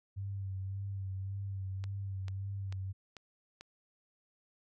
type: tone with vibrato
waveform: sine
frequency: 97.1 Hz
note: G2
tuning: 16 cents flat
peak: -36 dBFS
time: 0.16-2.93 s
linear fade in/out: 20 ms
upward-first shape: sine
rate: 1.8 Hz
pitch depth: 35 cents each way
type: click train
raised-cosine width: 0.2 ms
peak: -30 dBFS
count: 5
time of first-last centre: 1.84-3.61 s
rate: 2.26 Hz
effects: none